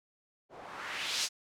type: noise with low-pass filter sweep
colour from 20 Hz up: blue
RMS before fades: -37 dBFS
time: 0.49-1.29 s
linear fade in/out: 50 ms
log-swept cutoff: 510 to 6100 Hz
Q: 1.5
effects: none